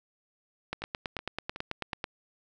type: two click trains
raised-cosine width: 0.3 ms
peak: -23 / -16 dBFS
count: 4 / 13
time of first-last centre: 0.82-1.931 / 0.73-2.041 s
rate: 2.7 / 9.15 Hz
effects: none